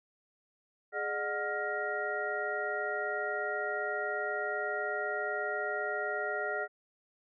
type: tone cluster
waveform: sine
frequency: 418.6 / 604 / 732 / 1400 / 1885 Hz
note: G#4 / D5 / F#5 / F6 / A#6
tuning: +14 / +48 / -19 / +4 / +19 cents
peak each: -38 / -38 / -39 / -36 / -39 dBFS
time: 0.92-6.68 s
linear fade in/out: 50 ms
effects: none